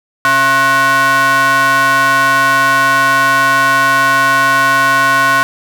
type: ring-modulated tone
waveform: square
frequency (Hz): 201.1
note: G3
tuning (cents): +44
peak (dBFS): -6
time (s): 0.25-5.43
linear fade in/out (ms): 0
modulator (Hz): 1280
effects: none